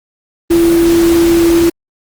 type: tone in noise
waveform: sine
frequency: 337.2 Hz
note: E4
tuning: 39 cents sharp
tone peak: -6 dBFS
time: 0.5-1.7 s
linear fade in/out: 10 ms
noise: pink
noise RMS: -20 dBFS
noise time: 0.5-1.7 s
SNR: +11 dB
effects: Opus 24 kbps